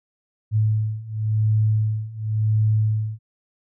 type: beating tone pair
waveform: sine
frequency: 107.7 / 108.63 Hz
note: A2 / A2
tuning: -37 / -22 cents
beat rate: 0.93 Hz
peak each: -22 / -20 dBFS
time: 0.51-3.19 s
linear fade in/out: 50 ms
effects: none